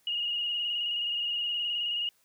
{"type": "tone with vibrato", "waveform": "sine", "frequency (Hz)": 2868, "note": "F7", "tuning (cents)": 45, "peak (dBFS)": -28, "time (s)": [0.07, 2.09], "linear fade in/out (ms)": 2, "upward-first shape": "square", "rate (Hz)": 19, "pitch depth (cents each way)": 25, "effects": ["white hiss -68 dBFS RMS until 2.24 s"]}